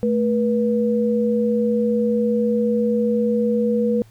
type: tone pair together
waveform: sine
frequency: 218.7 / 484 Hz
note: A3 / B4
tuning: -10 / -35 cents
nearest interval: octave + major second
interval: 1375 cents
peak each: -19 dBFS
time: 0.03-4.02 s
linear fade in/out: 0 ms
effects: added 111 Hz sine -46 dBFS peak until 4.1 s + pink hiss -56 dBFS RMS until 4.1 s